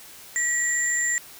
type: tone pair together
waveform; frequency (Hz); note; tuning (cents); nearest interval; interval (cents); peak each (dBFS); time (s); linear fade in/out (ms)
sine; 1926 / 7272; B6 / A#8; -44 / -44; octave + major seventh; 2300; -24 / -24; 0.36-1.18; 0
effects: white hiss -45 dBFS RMS until 1.39 s